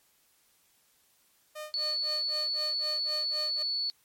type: tone with tremolo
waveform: sawtooth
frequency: 610 Hz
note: D#5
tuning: 34 cents flat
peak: -33 dBFS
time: 1.55-3.63 s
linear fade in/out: 10 ms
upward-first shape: sine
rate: 3.9 Hz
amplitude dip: 100%
type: tone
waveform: sine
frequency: 4435 Hz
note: C#8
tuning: in tune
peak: -28 dBFS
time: 1.74-3.9 s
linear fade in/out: 0 ms
effects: white hiss -67 dBFS RMS until 4.04 s + MP3 64 kbps